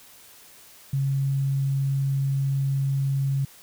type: tone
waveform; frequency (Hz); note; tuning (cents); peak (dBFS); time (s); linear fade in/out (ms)
sine; 136.9; C#3; -21; -21; 0.93-3.45; 5
effects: white hiss -50 dBFS RMS until 3.62 s